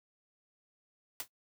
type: noise with exponential decay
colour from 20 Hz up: white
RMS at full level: -34 dBFS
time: 1.2-1.28 s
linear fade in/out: 1 ms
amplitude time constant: 17 ms
effects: noise-tail reverb RT60 0.1 s tail -21 dB re dry + high-pass 80 Hz 12 dB/octave